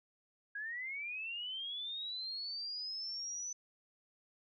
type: linear sweep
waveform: sine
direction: up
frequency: 1623 to 6030 Hz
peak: -39 dBFS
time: 0.55-3.53 s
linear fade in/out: 5 ms
effects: none